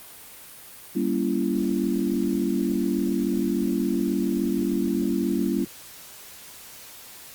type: chord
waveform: sine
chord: G diminished seventh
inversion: none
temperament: just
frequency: 196 / 235.2 / 282.2 / 338.7 Hz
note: G3 / Bb3 / Db4 / Fb4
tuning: 0 / +16 / +31 / +47 cents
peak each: -27 dBFS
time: 0.95-5.65 s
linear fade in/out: 10 ms
effects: white hiss -44 dBFS RMS until 7.34 s + Opus 32 kbps